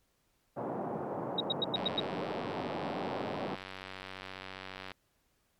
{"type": "band-pass noise", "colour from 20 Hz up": "white", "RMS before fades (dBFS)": -37, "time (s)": [0.56, 3.56], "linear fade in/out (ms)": 20, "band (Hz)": [130, 840], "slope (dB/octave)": 24}
{"type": "tone bursts", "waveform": "sine", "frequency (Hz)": 3797, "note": "A#7", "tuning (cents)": 31, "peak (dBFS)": -27, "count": 6, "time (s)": [1.38, 2], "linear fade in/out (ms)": 5, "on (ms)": 25, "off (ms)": 94}
{"type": "click train", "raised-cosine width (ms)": 0.3, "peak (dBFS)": -26, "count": 300, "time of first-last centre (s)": [1.76, 4.917], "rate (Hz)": 94.7}
{"effects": ["pink hiss -74 dBFS RMS until 5.59 s", "MP3 96 kbps"]}